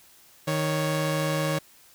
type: tone pair together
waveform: sawtooth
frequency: 155.56 / 554.4 Hz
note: D#3 / C#5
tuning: 0 / 0 cents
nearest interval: octave + minor seventh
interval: 2200 cents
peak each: -22 / -24 dBFS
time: 0.47-1.59 s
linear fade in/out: 10 ms
effects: white hiss -55 dBFS RMS until 1.94 s